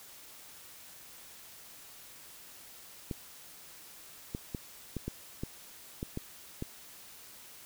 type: clicks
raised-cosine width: 3 ms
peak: -22 dBFS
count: 9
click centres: 3.112 / 4.349 / 4.548 / 4.967 / 5.08 / 5.435 / 6.029 / 6.174 / 6.624 s
effects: white hiss -52 dBFS RMS until 7.65 s